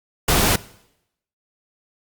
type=noise; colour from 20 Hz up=pink; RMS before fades=-17 dBFS; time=0.28-0.56 s; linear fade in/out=5 ms; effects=noise-tail reverb RT60 0.8 s tail -20 dB re dry + Opus 48 kbps